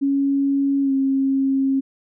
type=tone with pitch glide; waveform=sine; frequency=277.2 to 269.9 Hz; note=C#4 to C#4; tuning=0 to -46 cents; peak=-16 dBFS; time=0.01-1.81 s; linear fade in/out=20 ms; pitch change=-46 cents; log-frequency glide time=0.82-0.92 s; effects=none